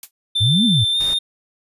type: noise with exponential decay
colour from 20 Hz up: blue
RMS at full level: -27 dBFS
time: 0.03-0.11 s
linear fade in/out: 2 ms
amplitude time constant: 16 ms
type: tone with pitch glide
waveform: triangle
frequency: 3559 to 3646 Hz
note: A7 to A#7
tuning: +19 to -39 cents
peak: -15 dBFS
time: 0.35-1.19 s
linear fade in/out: 10 ms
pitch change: +42 cents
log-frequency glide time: 0.92-0.97 s
type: exponential two-way sweep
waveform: sine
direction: up then down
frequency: 95.4 to 249.8 to 95.4 Hz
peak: -14 dBFS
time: 0.4-0.85 s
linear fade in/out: 20 ms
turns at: 0.65 s
type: noise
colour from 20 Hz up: pink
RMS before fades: -33 dBFS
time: 1-1.14 s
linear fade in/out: 5 ms
effects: resampled to 32000 Hz